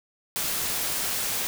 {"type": "noise", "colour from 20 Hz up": "white", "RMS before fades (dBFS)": -28, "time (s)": [0.36, 1.47], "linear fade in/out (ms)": 0, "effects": []}